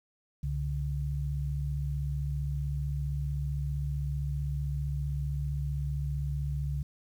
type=tone pair together; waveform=sine; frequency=66.93 / 142.4 Hz; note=C2 / C#3; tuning=+40 / +47 cents; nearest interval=octave + minor second; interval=1307 cents; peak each=-32 / -32 dBFS; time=0.43-6.83 s; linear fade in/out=5 ms; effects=10-bit